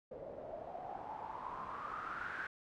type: noise with low-pass filter sweep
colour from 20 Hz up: white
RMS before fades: -45 dBFS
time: 0.11-2.47 s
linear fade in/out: 5 ms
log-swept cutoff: 520 to 1600 Hz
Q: 7.6
effects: none